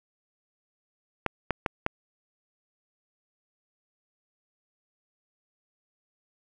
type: clicks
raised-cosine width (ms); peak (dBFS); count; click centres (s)
0.5; -10; 4; 1.263 / 1.507 / 1.662 / 1.864
effects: none